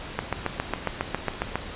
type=click train; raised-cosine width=0.5 ms; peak=-9 dBFS; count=11; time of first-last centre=0.19-1.556 s; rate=7.32 Hz; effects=pink hiss -37 dBFS RMS until 1.75 s + resampled to 8000 Hz